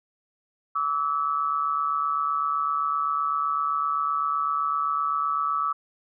sine tone pair together, 1152.2 / 1300 Hz, D6 / E6, -33 / -24 cents, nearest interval major second, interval 209 cents, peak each -26 / -25 dBFS, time 0.75-5.73 s, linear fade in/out 10 ms, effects none

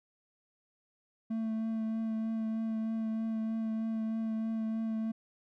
triangle tone with vibrato, 222.4 Hz, A3, 19 cents sharp, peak -29 dBFS, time 1.3-5.12 s, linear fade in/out 10 ms, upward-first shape triangle, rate 3.2 Hz, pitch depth 17 cents each way, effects none

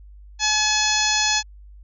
harmonic tone with a mistuned harmonic, 853 Hz, G#5, 46 cents sharp, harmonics 1 / 2 / 3 / 4 / 5 / 6 / 7 / 8, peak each -26 / -26 / -26 / -26 / -26 / -26 / -26 / -26 dBFS, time 0.39-1.43 s, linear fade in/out 50 ms, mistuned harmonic 8, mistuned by -32 cents, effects added 50 Hz sine -41 dBFS peak until 1.83 s

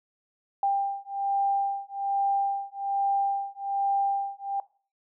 sine beating tone pair, 793 / 794.2 Hz, G5 / G5, +20 / +22 cents, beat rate 1.2 Hz, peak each -27 dBFS, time 0.63-4.6 s, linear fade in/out 2 ms, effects noise-tail reverb RT60 0.4 s tail -20 dB re dry

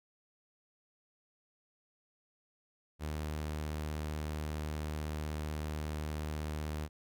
sawtooth tone, 76.3 Hz, D#2, 33 cents flat, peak -32 dBFS, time 2.99-6.89 s, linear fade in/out 50 ms, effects none

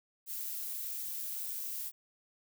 violet noise with amplitude modulation, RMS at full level -38 dBFS, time 0.26-1.92 s, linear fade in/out 50 ms, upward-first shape sine, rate 135 Hz, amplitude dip 25%, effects none

